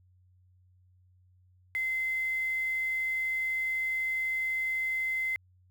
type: tone with quantisation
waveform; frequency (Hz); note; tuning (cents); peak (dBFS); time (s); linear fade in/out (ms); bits
sine; 2064; C7; -24; -28; 1.75-5.36; 0; 8
effects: added 91 Hz sine -60 dBFS peak until 5.7 s